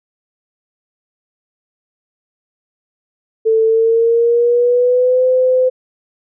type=tone with pitch glide; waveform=sine; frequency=444.9 to 511.1 Hz; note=A4 to C5; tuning=+19 to -41 cents; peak=-9 dBFS; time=3.45-5.7 s; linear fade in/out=20 ms; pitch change=+240 cents; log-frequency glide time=3.65-5.25 s; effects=none